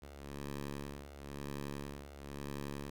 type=ring-modulated tone; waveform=10% pulse; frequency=71 Hz; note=C#2; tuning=42 cents sharp; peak=-31 dBFS; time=0.02-2.9 s; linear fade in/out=5 ms; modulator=70.5 Hz; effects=none